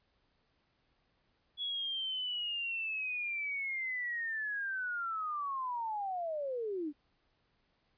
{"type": "linear sweep", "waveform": "sine", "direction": "down", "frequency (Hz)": [3388, 278.6], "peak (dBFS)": -34, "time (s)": [1.57, 6.93], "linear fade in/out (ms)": 50, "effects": ["pink hiss -75 dBFS RMS until 7.97 s", "resampled to 11025 Hz"]}